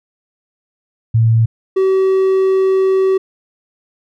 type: tone pair in turn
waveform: sine / triangle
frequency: 113.4 / 381.4 Hz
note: A#2 / G4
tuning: -47 / -47 cents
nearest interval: octave + major sixth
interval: 2100 cents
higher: second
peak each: -8 dBFS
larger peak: neither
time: 1.14-1.46 / 1.76-3.18 s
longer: second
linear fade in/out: 10 ms
effects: none